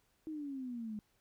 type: exponential sweep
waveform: sine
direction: down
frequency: 319.8 to 207.7 Hz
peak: -39 dBFS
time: 0.27-0.99 s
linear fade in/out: 0 ms
effects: pink hiss -75 dBFS RMS until 1.2 s